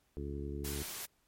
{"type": "harmonic tone", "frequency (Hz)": 71, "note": "C#2", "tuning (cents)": 42, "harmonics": [1, 2, 3, 4, 5, 6], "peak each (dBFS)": [-40, -45, -48, -46, -45, -47], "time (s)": [0.17, 0.83], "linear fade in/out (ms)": 0}
{"type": "noise", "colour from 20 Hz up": "white", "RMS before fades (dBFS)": -42, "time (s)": [0.64, 1.06], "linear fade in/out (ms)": 10}
{"effects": ["pink hiss -74 dBFS RMS until 1.27 s", "MP3 64 kbps"]}